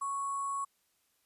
sine tone with sample-and-hold, 1108.7 Hz, C#6, in tune, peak -32 dBFS, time 0.01-0.65 s, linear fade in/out 10 ms, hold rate 8820 Hz, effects white hiss -74 dBFS RMS until 1.25 s + resampled to 32000 Hz

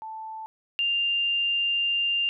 sine tone pair in turn, 880 / 2794 Hz, A5 / F7, 0 / 0 cents, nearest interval octave + minor sixth, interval 2000 cents, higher second, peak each -34 / -22 dBFS, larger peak second, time 0.02-0.46 / 0.79-2.29 s, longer second, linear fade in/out 0 ms, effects none

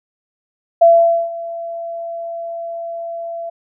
sine tone with ADSR envelope, 674 Hz, E5, 38 cents sharp, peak -4 dBFS, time 0.81-3.5 s, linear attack 12 ms, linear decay 470 ms, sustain -19 dB, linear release 10 ms, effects none

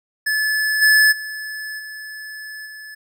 square tone with level steps, 1727 Hz, A6, 33 cents flat, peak -18 / -11 / -28 / -32 / -35 dBFS, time 0.26-2.95 s, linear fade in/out 10 ms, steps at 0.81 / 1.11 / 1.78 / 2.65 s, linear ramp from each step 20 ms, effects none

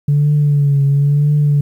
sine tone with vibrato, 143.8 Hz, D3, 36 cents flat, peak -8 dBFS, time 0.08-1.61 s, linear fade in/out 5 ms, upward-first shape triangle, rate 0.99 Hz, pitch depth 58 cents each way, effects tanh soft clip ceiling -6 dBFS + 8-bit

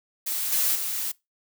blue noise with level steps, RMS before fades -28 / -23 / -29 dBFS, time 0.26-1.12 s, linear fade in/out 10 ms, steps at 0.52 / 0.75 s, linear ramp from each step 5 ms, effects noise-tail reverb RT60 0.2 s tail -22 dB re dry

